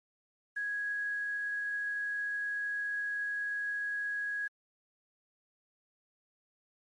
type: tone with quantisation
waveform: sine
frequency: 1661 Hz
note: G#6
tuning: in tune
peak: -32 dBFS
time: 0.56-4.48 s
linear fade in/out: 10 ms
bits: 10
effects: MP3 48 kbps